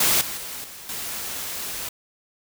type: noise with level steps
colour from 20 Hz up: white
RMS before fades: -19 / -31 / -34 / -40 / -31 dBFS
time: 0-1.89 s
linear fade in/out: 5 ms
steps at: 0.21 / 0.37 / 0.64 / 0.89 s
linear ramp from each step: 2 ms
effects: none